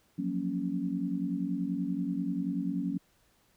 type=chord; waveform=sine; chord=Gb major seventh; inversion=third; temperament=equal; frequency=174.61 / 185 / 233.1 / 277.2 Hz; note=F3 / Gb3 / Bb3 / Db4; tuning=0 / 0 / 0 / 0 cents; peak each=-37 / -34 / -37 / -33 dBFS; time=0.18-2.98 s; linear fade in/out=10 ms; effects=pink hiss -68 dBFS RMS until 3.56 s